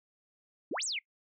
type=exponential two-way sweep; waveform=sine; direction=up then down; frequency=233.1 to 8730 to 2020 Hz; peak=-32 dBFS; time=0.71-0.99 s; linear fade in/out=5 ms; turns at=0.84 s; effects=noise-tail reverb RT60 0.1 s tail -23 dB re dry